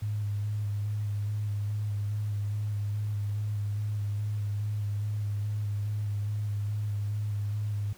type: tone with vibrato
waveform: sine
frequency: 103.83 Hz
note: G#2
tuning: in tune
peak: -28 dBFS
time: 0.02-7.93 s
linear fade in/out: 5 ms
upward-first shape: square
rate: 2.4 Hz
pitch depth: 19 cents each way
effects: pink hiss -55 dBFS RMS until 7.97 s